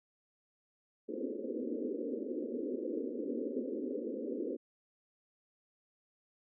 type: band-pass noise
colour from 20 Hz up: pink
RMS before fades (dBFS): -38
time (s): 1.08-4.57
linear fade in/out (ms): 20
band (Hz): 230 to 530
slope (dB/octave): 96
effects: none